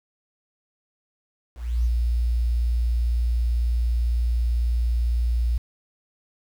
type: tone with ADSR envelope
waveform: sine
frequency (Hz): 59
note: A#1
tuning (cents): +22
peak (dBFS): -17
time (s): 1.55-5.58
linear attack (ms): 300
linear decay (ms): 35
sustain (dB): -2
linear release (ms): 7
effects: 8-bit